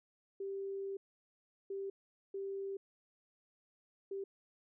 sine tone bursts at uneven times, 392 Hz, G4, in tune, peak -38 dBFS, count 4, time 0.4-0.97 / 1.7-1.9 / 2.34-2.77 / 4.11-4.24 s, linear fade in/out 5 ms, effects none

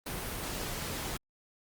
pink noise, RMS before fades -37 dBFS, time 0.06-1.17 s, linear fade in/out 5 ms, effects Opus 32 kbps

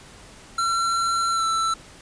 square tone with pitch glide, 1357 to 1329.8 Hz, E6 to E6, +50 to +15 cents, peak -21 dBFS, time 0.58-1.74 s, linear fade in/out 5 ms, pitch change -35 cents, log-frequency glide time 1.32-1.44 s, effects pink hiss -46 dBFS RMS until 2.01 s + resampled to 22050 Hz

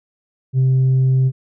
sine tone with tanh clipping, 130.9 Hz, C3, 1 cent sharp, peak -12 dBFS, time 0.53-1.32 s, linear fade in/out 50 ms, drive 1 dB, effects none

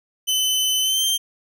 sawtooth tone with pitch glide, 3036 to 3154 Hz, F#7 to G7, +44 to +10 cents, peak -15 dBFS, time 0.27-1.18 s, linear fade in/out 20 ms, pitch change +66 cents, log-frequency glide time 0.82-1.06 s, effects none

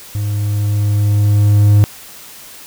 triangle tone with level ramp, 103.4 Hz, G#2, 7 cents flat, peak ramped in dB -14 to -3 dBFS, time 0.15-1.84 s, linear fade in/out 0 ms, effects white hiss -36 dBFS RMS until 2.66 s

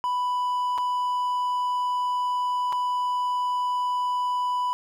triangle tone with dropouts, 991 Hz, B5, 6 cents sharp, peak -21 dBFS, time 0.04-4.73 s, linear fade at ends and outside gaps 0 ms, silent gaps 0.778-0.783 / 2.724-2.728 s, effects none

